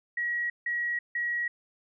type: tone bursts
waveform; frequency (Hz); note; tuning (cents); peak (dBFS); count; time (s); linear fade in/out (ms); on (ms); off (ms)
sine; 1910; A#6; +42; -27; 3; 0.17-1.48; 5; 330; 160
effects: none